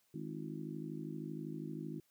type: harmonic tone with a mistuned harmonic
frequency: 52.7 Hz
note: G#1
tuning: 26 cents sharp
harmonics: 3 / 4 / 5 / 6 / 7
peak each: -45 / -48 / -47 / -47 / -50 dBFS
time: 0.14-2 s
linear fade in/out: 5 ms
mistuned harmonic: 7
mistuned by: -69 cents
effects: white hiss -75 dBFS RMS until 2.1 s